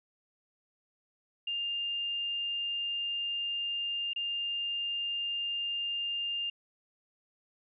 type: tone with dropouts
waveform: sine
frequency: 2805 Hz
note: F7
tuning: 7 cents sharp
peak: -31 dBFS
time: 1.47-6.5 s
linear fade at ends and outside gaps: 5 ms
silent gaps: 4.134-4.16 s
effects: none